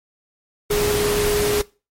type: tone in noise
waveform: sine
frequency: 415.2 Hz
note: G#4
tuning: in tune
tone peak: -18 dBFS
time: 0.7-1.62 s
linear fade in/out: 10 ms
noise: pink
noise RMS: -23 dBFS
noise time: 0.7-1.62 s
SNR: +2 dB
effects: noise-tail reverb RT60 0.3 s tail -21 dB re dry + MP3 64 kbps